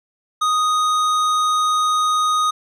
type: tone with hard clipping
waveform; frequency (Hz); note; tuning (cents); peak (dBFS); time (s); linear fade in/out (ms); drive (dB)
triangle; 1244.5; D#6; 0; -17; 0.41-2.51; 10; 16
effects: none